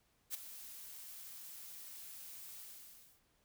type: noise with ADSR envelope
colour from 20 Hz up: blue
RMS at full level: -38 dBFS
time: 0.3-3.22 s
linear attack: 45 ms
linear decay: 8 ms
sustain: -13 dB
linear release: 630 ms
effects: pink hiss -75 dBFS RMS until 3.44 s